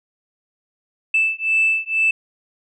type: beating tone pair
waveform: sine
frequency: 2637 / 2639.1 Hz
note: E7 / E7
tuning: 0 / +1 cents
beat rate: 2.1 Hz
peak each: -18 dBFS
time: 1.14-2.11 s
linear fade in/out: 5 ms
effects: tanh soft clip ceiling -9 dBFS